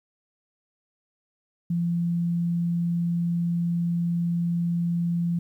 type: tone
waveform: sine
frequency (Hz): 171.2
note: F3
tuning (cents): -34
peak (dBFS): -22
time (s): 1.7-5.39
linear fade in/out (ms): 5
effects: 10-bit